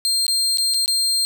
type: tone with dropouts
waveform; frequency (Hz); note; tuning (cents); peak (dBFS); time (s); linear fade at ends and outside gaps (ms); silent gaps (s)
30% pulse; 4200; C8; +6; -14; 0.05-1.25; 0; 0.266-0.28 / 0.573-0.583 / 0.738-0.743 / 0.86-0.879
effects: none